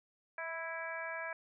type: harmonic tone with a mistuned harmonic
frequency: 329.6 Hz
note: E4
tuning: in tune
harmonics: 2 / 3 / 4 / 5 / 6 / 7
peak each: -44 / -46 / -49 / -42 / -51 / -46 dBFS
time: 0.38-1.33 s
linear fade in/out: 2 ms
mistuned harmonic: 2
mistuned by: -19 cents
effects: none